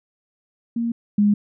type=tone pair in turn; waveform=sine; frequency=233.1 / 206.2 Hz; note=A#3 / G#3; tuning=0 / -12 cents; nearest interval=major second; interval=212 cents; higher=first; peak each=-20 / -13 dBFS; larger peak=second; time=0.76-0.92 / 1.18-1.34 s; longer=neither; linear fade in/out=5 ms; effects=none